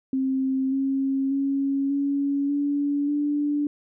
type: tone with pitch steps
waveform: sine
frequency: 264.8 / 270.1 / 275.4 / 280.9 / 286.4 / 292.1 Hz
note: C4 / C#4 / C#4 / C#4 / D4 / D4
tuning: +21 / -45 / -11 / +23 / -43 / -9 cents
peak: -21 dBFS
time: 0.13-3.67 s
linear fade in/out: 2 ms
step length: 590 ms
effects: none